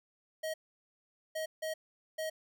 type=tone bursts at uneven times; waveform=square; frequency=632 Hz; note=D#5; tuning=27 cents sharp; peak=-35 dBFS; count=4; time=0.43-0.54 / 1.35-1.46 / 1.62-1.74 / 2.18-2.3 s; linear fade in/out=10 ms; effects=none